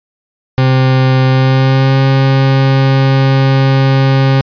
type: tone with pitch glide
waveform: 40% pulse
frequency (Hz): 130.81 to 134.72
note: C3 to C#3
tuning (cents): 0 to -49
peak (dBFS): -6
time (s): 0.58-4.41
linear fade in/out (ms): 0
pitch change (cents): +51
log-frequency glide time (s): 1.27-1.99
effects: resampled to 11025 Hz